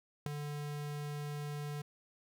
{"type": "tone with ADSR envelope", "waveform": "square", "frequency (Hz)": 146.83, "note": "D3", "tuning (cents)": 0, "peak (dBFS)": -31, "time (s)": [0.26, 1.82], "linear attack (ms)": 3, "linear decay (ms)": 8, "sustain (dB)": -8, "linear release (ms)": 8, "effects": []}